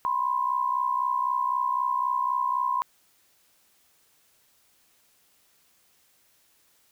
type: tone pair together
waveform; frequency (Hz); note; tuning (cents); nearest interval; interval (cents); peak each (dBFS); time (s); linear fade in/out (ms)
sine; 990 / 1053.9; B5 / C6; +4 / +12; minor second; 108; -26; 0.05-2.82; 0
effects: white hiss -64 dBFS RMS until 6.91 s